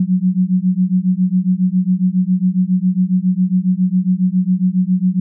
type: beating tone pair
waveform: sine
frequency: 180.2 / 187.5 Hz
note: F#3 / F#3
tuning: -45 / +23 cents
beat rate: 7.3 Hz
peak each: -15 dBFS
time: 0-5.2 s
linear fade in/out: 5 ms
effects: none